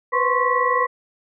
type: tone cluster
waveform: sine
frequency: 492 / 512 / 1042 / 1103 / 1948 Hz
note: B4 / C5 / C6 / C#6 / B6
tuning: -7 / -38 / -7 / -9 / -24 cents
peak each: -24 / -28 / -21 / -21 / -24 dBFS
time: 0.12-0.87 s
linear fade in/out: 20 ms
effects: none